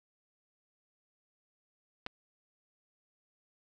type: clicks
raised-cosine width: 0.3 ms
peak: -21 / -27 dBFS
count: 2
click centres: 2.064 / 2.068 s
effects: none